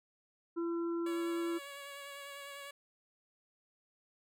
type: harmonic tone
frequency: 338.2 Hz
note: E4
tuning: 44 cents sharp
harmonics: 1 / 3 / 4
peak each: -33 / -50 / -48 dBFS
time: 0.56-1.59 s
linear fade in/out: 20 ms
type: tone with vibrato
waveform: 10% pulse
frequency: 563 Hz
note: C#5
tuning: 27 cents sharp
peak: -37 dBFS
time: 1.06-2.71 s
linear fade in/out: 5 ms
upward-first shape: triangle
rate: 10 Hz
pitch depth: 25 cents each way
effects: none